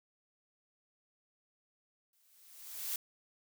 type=noise with exponential growth; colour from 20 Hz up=blue; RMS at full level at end=-35 dBFS; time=2.13-2.96 s; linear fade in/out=2 ms; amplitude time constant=180 ms; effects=none